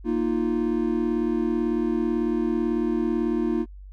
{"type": "chord", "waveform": "triangle", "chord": "Bb suspended fourth", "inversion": "none", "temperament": "equal", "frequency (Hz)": [233.1, 311.1, 349.2], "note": ["Bb3", "Eb4", "F4"], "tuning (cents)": [0, 0, 0], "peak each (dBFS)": -24, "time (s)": [0.04, 3.66], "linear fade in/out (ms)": 50, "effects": ["added 48 Hz sine -39 dBFS peak until 3.92 s"]}